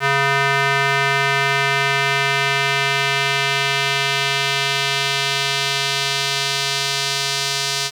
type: tone with band-pass filter sweep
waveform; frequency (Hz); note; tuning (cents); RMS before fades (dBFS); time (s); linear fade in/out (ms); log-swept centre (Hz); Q
square; 138.59; C#3; 0; -19; 0-7.91; 50; 1700 to 4800; 1.3
effects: 7-bit